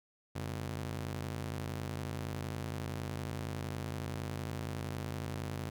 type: ring-modulated tone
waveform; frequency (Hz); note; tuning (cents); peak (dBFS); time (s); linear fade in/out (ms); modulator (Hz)
sawtooth; 114.9; A#2; -25; -30; 0.35-5.7; 10; 25.4
effects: none